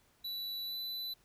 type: tone with pitch glide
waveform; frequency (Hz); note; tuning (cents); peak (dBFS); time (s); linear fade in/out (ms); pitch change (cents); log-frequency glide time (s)
square; 3951 to 3990; B7 to B7; 0 to +17; -38; 0.24-1.14; 10; +17; 0.65-0.76
effects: pink hiss -69 dBFS RMS until 1.24 s